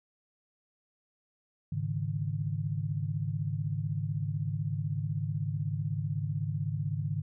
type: chord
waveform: sine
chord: Ab suspended fourth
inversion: none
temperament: equal with one note detuned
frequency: 103.83 / 139.64 / 155.56 Hz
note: Ab2 / Db3 / Eb3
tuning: 0 / +13 / 0 cents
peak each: -34 dBFS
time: 1.72-7.22 s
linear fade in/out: 5 ms
effects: none